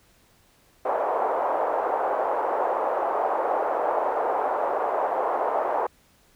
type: band-pass noise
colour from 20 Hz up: white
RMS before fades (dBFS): -25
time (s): 0.85-5.87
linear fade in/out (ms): 5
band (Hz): 480 to 900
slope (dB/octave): 24
effects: pink hiss -60 dBFS RMS until 6.35 s